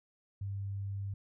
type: tone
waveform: sine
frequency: 99 Hz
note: G2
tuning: 18 cents sharp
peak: -35 dBFS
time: 0.41-1.14 s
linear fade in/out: 5 ms
effects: none